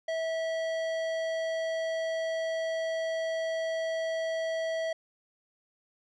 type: tone with tanh clipping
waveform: sine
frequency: 650 Hz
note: E5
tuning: 24 cents flat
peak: -31 dBFS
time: 0.08-4.93 s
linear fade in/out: 5 ms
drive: 15 dB
effects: none